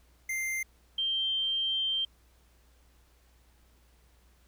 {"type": "tone pair in turn", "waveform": ["square", "sine"], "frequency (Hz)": [2093, 3149], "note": ["C7", "G7"], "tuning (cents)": [0, 7], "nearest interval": "perfect fifth", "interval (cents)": 707, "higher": "second", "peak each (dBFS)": [-31, -27], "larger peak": "second", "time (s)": [[0.29, 0.63], [0.98, 2.05]], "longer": "second", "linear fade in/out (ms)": 5, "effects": ["added 60 Hz sine -61 dBFS peak until 4.47 s", "pink hiss -67 dBFS RMS until 4.47 s"]}